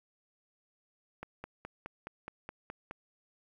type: click train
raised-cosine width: 0.5 ms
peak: -26 dBFS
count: 9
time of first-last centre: 1.23-2.911 s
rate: 4.76 Hz
effects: 10-bit